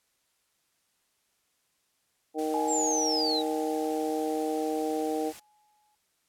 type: harmonic tone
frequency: 155.56 Hz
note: D#3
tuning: in tune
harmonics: 2 / 3 / 4 / 5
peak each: -31 / -31 / -37 / -34 dBFS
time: 2.34-5.33 s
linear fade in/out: 50 ms
type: noise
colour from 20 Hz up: white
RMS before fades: -46 dBFS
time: 2.38-5.4 s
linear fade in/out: 10 ms
type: tone with exponential decay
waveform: sine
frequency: 842 Hz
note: G#5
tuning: 24 cents sharp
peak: -28 dBFS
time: 2.54-5.95 s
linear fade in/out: 1 ms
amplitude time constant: 740 ms
type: linear sweep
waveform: sine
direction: down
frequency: 7680 to 3735 Hz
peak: -27 dBFS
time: 2.67-3.43 s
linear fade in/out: 50 ms
effects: white hiss -73 dBFS RMS until 6.28 s + low-pass 12000 Hz 12 dB/octave